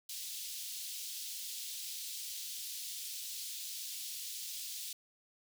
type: high-pass noise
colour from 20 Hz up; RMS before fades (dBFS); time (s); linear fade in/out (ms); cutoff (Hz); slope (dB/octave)
pink; -43; 0.09-4.93; 5; 3400; 24
effects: none